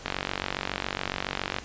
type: click train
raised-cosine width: 0.3 ms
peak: -11 dBFS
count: 73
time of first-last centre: 0.06-1.585 s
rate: 47.2 Hz
effects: pink hiss -44 dBFS RMS until 1.64 s + resampled to 16000 Hz